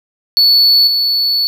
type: tone with level steps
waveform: triangle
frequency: 4438 Hz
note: C#8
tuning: 1 cent sharp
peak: -5 / -10 dBFS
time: 0.37-1.47 s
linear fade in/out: 0 ms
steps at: 0.87 s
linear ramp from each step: 5 ms
effects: none